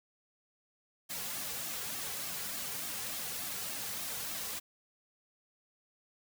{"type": "noise with flanger", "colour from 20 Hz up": "white", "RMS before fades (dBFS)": -39, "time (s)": [1.09, 4.6], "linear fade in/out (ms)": 20, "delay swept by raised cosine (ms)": [2, 3.3], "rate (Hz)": 3.4, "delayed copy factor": -0.65, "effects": []}